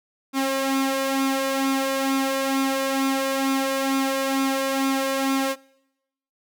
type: tone with flanger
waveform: sawtooth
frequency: 269.6 Hz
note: C#4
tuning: 48 cents flat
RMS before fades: -23 dBFS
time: 0.33-5.56 s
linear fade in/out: 50 ms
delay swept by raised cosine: 0.82 to 2.02 ms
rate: 2.2 Hz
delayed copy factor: +0.55
effects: noise-tail reverb RT60 0.9 s tail -25 dB re dry